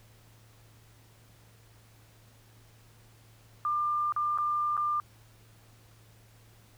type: tone with dropouts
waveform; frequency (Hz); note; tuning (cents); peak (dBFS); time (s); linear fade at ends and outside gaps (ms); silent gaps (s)
sine; 1196; D6; +31; -26; 3.65-5; 1; 4.123-4.163 / 4.376-4.385 / 4.768-4.776
effects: added 111 Hz sine -57 dBFS peak until 6.77 s + pink hiss -61 dBFS RMS until 6.77 s